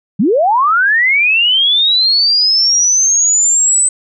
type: linear sweep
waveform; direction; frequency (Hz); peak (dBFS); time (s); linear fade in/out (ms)
sine; up; 163.4 to 8110; -8; 0.19-3.89; 10
effects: none